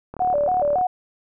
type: click train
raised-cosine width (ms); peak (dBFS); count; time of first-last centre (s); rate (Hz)
1; -20; 26; 0.14-0.812; 37.2
type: tone with vibrato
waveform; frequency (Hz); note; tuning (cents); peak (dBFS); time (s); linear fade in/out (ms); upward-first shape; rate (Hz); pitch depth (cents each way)
sine; 653; E5; -17; -17; 0.2-0.87; 5; square; 3.6; 200
effects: none